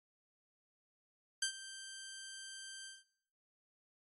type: tone with ADSR envelope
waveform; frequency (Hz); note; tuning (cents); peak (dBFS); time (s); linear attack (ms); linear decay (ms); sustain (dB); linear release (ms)
10% pulse; 1568; G6; 0; -23; 1.42-3.04; 5; 92; -16; 180
effects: noise-tail reverb RT60 0.7 s tail -20 dB re dry + AAC 32 kbps